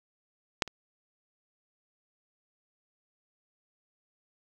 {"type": "clicks", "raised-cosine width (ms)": 0.2, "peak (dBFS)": [-6, -24], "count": 2, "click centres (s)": [0.622, 0.677], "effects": ["8-bit"]}